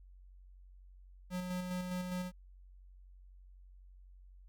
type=tone with tremolo; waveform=square; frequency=181.3 Hz; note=F#3; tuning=35 cents flat; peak=-36 dBFS; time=1.3-2.32 s; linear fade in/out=50 ms; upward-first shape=square; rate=4.9 Hz; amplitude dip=35%; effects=added 46 Hz sine -54 dBFS peak until 4.48 s